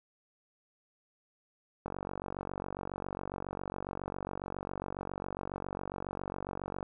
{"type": "click train", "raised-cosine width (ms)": 1, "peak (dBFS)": -23, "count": 236, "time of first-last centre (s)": [1.86, 6.828], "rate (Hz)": 47.3, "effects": []}